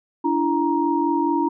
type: tone cluster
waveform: sine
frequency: 290.5 / 335.1 / 938 Hz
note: D4 / E4 / A#5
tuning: -19 / +29 / +11 cents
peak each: -22 dBFS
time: 0.24-1.49 s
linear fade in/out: 10 ms
effects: none